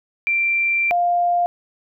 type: tone pair in turn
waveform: sine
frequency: 2358 / 701 Hz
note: D7 / F5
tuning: +6 / +6 cents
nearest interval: octave + major sixth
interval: 2100 cents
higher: first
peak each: -16 / -15 dBFS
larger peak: second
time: 0.27-0.91 / 0.91-1.46 s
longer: first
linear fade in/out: 0 ms
effects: none